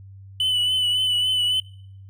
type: tone with vibrato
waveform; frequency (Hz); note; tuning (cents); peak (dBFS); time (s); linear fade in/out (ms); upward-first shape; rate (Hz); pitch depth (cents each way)
triangle; 2992; F#7; +19; -17; 0.4-1.6; 2; triangle; 3.6; 39
effects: noise-tail reverb RT60 0.7 s tail -25 dB re dry + added 97 Hz sine -40 dBFS peak until 2.09 s